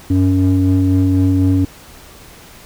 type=ring-modulated tone; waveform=triangle; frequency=92.5 Hz; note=F#2; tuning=in tune; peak=-5 dBFS; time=0.1-1.65 s; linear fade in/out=5 ms; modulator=187 Hz; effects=pink hiss -40 dBFS RMS until 2.65 s